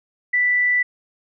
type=tone; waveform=sine; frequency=1975.5 Hz; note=B6; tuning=in tune; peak=-15 dBFS; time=0.33-0.83 s; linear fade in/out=10 ms; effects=none